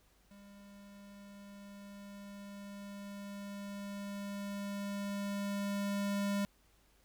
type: tone with level ramp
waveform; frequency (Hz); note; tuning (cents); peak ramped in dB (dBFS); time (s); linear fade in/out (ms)
square; 200.9; G3; +43; -55 to -32; 0.31-6.45; 0
effects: added 50 Hz sine -70 dBFS peak until 7.04 s + pink hiss -70 dBFS RMS until 7.04 s